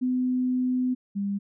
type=tone pair in turn; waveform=sine; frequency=253 / 200.1 Hz; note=B3 / G3; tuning=+42 / +36 cents; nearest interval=major third; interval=406 cents; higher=first; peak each=-22 / -25 dBFS; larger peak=first; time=0.01-0.95 / 1.15-1.39 s; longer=first; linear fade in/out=20 ms; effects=none